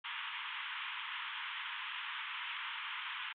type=band-pass noise; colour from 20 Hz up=white; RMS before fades=-42 dBFS; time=0.04-3.33 s; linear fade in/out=10 ms; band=900 to 3400 Hz; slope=96 dB/octave; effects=MP3 48 kbps